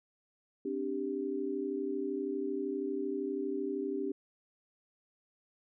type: chord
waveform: sine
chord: C suspended second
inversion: none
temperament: just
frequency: 261.6 / 294.3 / 392.4 Hz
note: C4 / D4 / G4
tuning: 0 / +4 / +2 cents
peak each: -39 / -37 / -35 dBFS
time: 0.65-4.12 s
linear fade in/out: 5 ms
effects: none